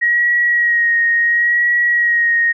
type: tone with vibrato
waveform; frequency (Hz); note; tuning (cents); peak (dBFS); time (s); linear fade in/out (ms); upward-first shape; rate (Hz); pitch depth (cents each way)
sine; 1893; A#6; +26; -11; 0.01-2.53; 20; sine; 0.72; 25
effects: none

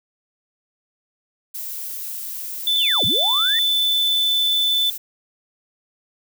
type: noise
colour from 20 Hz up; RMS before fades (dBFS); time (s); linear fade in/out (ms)
violet; -30; 1.54-4.98; 10
type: tone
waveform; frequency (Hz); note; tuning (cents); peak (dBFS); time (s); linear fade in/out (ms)
sine; 3513; A7; -3; -16; 2.67-4.9; 2
type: linear two-way sweep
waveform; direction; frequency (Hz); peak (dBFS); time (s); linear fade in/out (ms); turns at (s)
sine; down then up; 3666 to 81.6 to 1917; -24; 2.76-3.59; 0; 3.05
effects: none

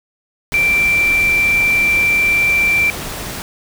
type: tone in noise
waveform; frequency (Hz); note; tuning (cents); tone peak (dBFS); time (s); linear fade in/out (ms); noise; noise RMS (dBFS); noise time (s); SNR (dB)
sine; 2349; D7; 0; -11; 0.54-2.9; 0; pink; -26; 0.52-3.42; +12
effects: none

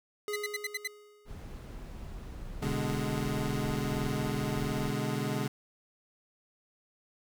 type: tone with exponential decay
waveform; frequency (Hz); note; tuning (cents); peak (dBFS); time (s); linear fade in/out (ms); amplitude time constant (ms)
square; 416.6; G#4; +5; -33; 0.28-1.71; 1; 310
type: tone bursts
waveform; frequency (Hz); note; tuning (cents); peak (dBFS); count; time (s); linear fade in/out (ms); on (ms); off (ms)
sawtooth; 2032; B6; +49; -28; 6; 0.33-0.876; 5; 31; 72
type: noise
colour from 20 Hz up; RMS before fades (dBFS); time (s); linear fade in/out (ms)
brown; -42; 1.25-4.93; 50
type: chord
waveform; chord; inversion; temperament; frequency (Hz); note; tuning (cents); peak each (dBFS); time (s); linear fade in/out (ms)
25% pulse; G# diminished; first; equal with one note detuned; 125.34 / 146.83 / 207.7; B2 / D3 / G#3; +26 / 0 / 0; -31; 2.62-5.48; 5
effects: none

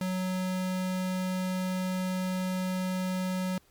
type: tone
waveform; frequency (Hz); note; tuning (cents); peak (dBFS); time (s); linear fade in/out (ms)
square; 185; F#3; 0; -29; 0.01-3.58; 2
effects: pink hiss -64 dBFS RMS until 3.7 s + MP3 96 kbps

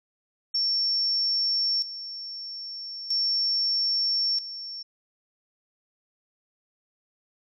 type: tone with tremolo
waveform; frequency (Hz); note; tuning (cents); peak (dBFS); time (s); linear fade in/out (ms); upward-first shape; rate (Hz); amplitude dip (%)
sine; 5450; F8; -43; -22; 0.54-4.83; 10; square; 0.39; 75
effects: none

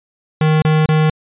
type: tone bursts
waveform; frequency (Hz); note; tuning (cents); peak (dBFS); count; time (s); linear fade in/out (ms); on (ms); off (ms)
square; 155.56; D#3; 0; -11; 3; 0.41-1.098; 2; 210; 29
effects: resampled to 8000 Hz

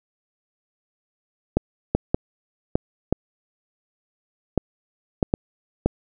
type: clicks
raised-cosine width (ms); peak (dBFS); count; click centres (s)
2; -4; 9; 1.57 / 1.95 / 2.145 / 2.755 / 3.126 / 4.577 / 5.228 / 5.339 / 5.86
effects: none

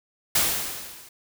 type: noise with level ramp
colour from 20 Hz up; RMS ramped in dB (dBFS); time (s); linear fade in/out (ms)
white; -19 to -48; 0.35-1.09; 5
effects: none

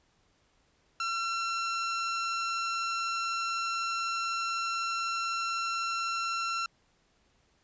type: tone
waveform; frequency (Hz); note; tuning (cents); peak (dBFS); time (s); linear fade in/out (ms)
sawtooth; 1356; E6; +49; -26; 1-6.66; 2
effects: pink hiss -69 dBFS RMS until 7.63 s + resampled to 16000 Hz

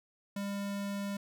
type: tone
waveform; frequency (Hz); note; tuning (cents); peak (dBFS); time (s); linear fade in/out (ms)
square; 200.4; G3; +38; -35; 0.36-1.17; 5
effects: none

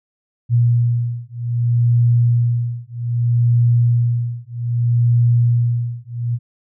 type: beating tone pair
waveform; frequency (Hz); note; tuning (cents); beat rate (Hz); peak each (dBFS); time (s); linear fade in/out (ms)
sine; 118.9 / 119.53; A#2 / A#2; +35 / +44; 0.63; -16; 0.49-6.39; 50
effects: none

